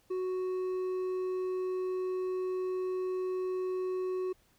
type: tone with hard clipping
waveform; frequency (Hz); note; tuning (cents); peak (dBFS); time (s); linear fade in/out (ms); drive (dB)
triangle; 370.1; F#4; 0; -32; 0.1-4.33; 10; 7
effects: pink hiss -68 dBFS RMS until 4.58 s